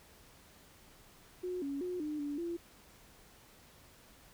sine tone with pitch steps, 362.5 / 279.5 / 360.5 / 301.7 / 289.3 / 341.2 Hz, F#4 / C#4 / F#4 / D4 / D4 / F4, -35 / +14 / -45 / +47 / -26 / -40 cents, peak -35 dBFS, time 1.43-2.57 s, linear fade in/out 10 ms, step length 190 ms, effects pink hiss -60 dBFS RMS until 4.33 s

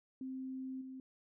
sine tone with level steps, 261.6 Hz, C4, in tune, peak -40 / -45 dBFS, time 0.21-1 s, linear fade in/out 2 ms, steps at 0.81 s, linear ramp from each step 5 ms, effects none

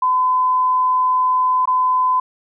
sine tone with dropouts, 1015 Hz, B5, 47 cents sharp, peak -13 dBFS, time 0.02-2.2 s, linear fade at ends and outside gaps 5 ms, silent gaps 1.656-1.674 s, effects none

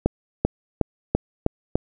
accelerating click train, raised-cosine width 2 ms, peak -4 dBFS, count 6, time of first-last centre 0.06-1.755 s, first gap 390 ms, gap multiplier 0.93, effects none

